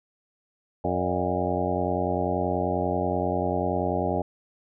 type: harmonic tone with a mistuned harmonic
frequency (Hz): 90.3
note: F#2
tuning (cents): -42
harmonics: 1 / 2 / 3 / 4 / 5 / 6 / 7 / 8 / 9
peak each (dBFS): -32 / -32 / -32 / -32 / -32 / -32 / -32 / -32 / -32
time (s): 0.84-4.22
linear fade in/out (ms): 5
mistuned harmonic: 6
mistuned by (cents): +99
effects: none